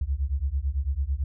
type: beating tone pair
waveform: sine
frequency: 64.6 / 73.6 Hz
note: C2 / D2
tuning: -21 / +4 cents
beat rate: 9 Hz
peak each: -27 dBFS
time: 0.01-1.24 s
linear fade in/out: 5 ms
effects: none